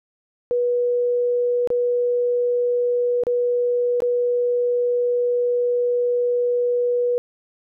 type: tone with dropouts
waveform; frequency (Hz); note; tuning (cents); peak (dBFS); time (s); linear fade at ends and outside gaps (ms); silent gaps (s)
sine; 486.6; B4; -26; -17; 0.51-7.18; 0; 1.674-1.703 / 3.236-3.268 / 4.004-4.021
effects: none